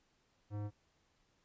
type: tone with tanh clipping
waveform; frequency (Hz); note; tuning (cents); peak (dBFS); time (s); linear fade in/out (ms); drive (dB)
sine; 103.83; G#2; 0; -40; 0.5-0.71; 50; 18
effects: pink hiss -75 dBFS RMS until 1.44 s + resampled to 16000 Hz